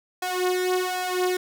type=tone with flanger; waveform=sawtooth; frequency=365.6 Hz; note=F#4; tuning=21 cents flat; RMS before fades=-25 dBFS; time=0.22-1.37 s; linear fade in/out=5 ms; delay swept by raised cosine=1.2 to 3.3 ms; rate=1.3 Hz; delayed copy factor=+0.8; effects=none